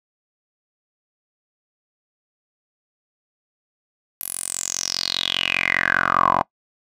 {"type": "tone with band-pass filter sweep", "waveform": "10% pulse", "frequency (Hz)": 45, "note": "F#1", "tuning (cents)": -47, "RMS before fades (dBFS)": -22, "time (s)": [4.21, 6.43], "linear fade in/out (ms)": 0, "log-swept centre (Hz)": [12000, 880], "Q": 7.9, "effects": ["noise-tail reverb RT60 0.1 s tail -23 dB re dry"]}